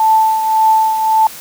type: tone with tremolo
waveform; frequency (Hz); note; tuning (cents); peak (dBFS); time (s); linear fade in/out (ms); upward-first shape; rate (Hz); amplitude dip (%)
sine; 880; A5; 0; -6; 0-1.27; 2; triangle; 1.8; 60
effects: white hiss -32 dBFS RMS until 1.4 s